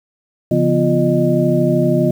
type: tone cluster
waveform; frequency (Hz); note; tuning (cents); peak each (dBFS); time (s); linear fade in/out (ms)
sine; 139.4 / 172 / 246.1 / 349.4 / 612; C#3 / F3 / B3 / F4 / D#5; +10 / -26 / -6 / +1 / -29; -18; 0.51-2.11; 5
effects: 7-bit